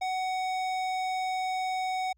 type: tone with hard clipping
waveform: triangle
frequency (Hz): 747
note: F#5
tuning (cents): +16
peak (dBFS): -30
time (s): 0.01-2.13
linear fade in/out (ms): 10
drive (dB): 18
effects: added 60 Hz sine -65 dBFS peak until 2.17 s